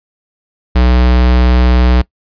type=tone; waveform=square; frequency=61.74 Hz; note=B1; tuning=in tune; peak=-7 dBFS; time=0.75-2.02 s; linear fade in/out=10 ms; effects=noise-tail reverb RT60 0.1 s tail -21 dB re dry + resampled to 11025 Hz